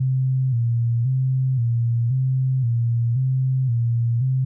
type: tone with vibrato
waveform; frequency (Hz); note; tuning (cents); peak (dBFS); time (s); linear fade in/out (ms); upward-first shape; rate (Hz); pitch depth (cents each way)
sine; 123.8; B2; +5; -17; 0-4.45; 10; square; 0.95; 93
effects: none